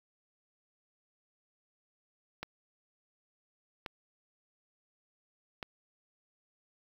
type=clicks; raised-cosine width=0.3 ms; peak=-22 dBFS; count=3; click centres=2.43 / 3.862 / 5.628 s; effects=8-bit